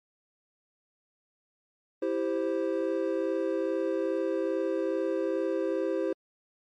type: chord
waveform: triangle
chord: C major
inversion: first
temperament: equal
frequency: 329.6 / 392 / 523.3 Hz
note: E4 / G4 / C5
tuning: 0 / 0 / 0 cents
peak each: -29 dBFS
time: 2.02-6.13 s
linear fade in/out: 5 ms
effects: MP3 48 kbps